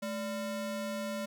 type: ring-modulated tone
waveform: square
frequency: 400 Hz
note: G4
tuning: 35 cents sharp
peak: -32 dBFS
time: 0.02-1.26 s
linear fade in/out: 10 ms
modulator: 184 Hz
effects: none